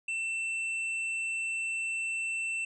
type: tone with tanh clipping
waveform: sine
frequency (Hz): 2680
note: E7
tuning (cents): +28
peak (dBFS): -32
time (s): 0.08-2.65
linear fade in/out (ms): 5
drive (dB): 9
effects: resampled to 22050 Hz